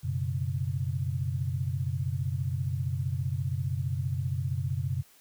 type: chord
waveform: sine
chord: F# suspended fourth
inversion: none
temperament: equal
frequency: 92.5 / 123.47 / 138.59 Hz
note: F#2 / B2 / C#3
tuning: 0 / 0 / 0 cents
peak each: -32 dBFS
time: 0.03-5.03 s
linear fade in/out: 20 ms
effects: white hiss -59 dBFS RMS until 5.2 s